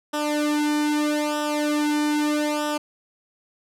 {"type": "tone with flanger", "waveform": "sawtooth", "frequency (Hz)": 298.3, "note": "D4", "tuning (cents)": 27, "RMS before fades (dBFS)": -23, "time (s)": [0.13, 2.78], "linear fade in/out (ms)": 10, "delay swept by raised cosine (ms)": [0.45, 1.85], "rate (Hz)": 0.79, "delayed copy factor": -0.95, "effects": ["low-pass 12000 Hz 12 dB/octave"]}